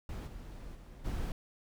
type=noise with level steps; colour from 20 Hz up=brown; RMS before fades=-40 / -46 / -50 / -36 dBFS; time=0.09-1.32 s; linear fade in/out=2 ms; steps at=0.26 / 0.74 / 1.04 s; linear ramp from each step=20 ms; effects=none